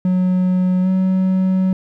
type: tone with pitch glide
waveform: triangle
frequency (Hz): 183.4 to 187.47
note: F#3 to F#3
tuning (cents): -15 to +23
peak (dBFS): -11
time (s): 0.05-1.73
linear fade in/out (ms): 2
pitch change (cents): +38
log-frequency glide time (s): 0.82-0.88
effects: none